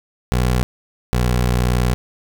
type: tone pair in turn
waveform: 20% pulse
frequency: 61.74 / 61.21 Hz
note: B1 / B1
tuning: 0 / -15 cents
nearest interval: unison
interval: 15 cents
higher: first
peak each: -10 dBFS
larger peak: neither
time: 0.32-0.63 / 1.13-1.94 s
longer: second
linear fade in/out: 0 ms
effects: none